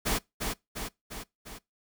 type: noise with echo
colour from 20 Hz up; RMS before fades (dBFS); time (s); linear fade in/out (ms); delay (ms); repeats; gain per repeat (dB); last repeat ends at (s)
pink; -28; 0.05-0.19; 20; 350; 4; -4; 1.59
effects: noise-tail reverb RT60 0.2 s tail -23 dB re dry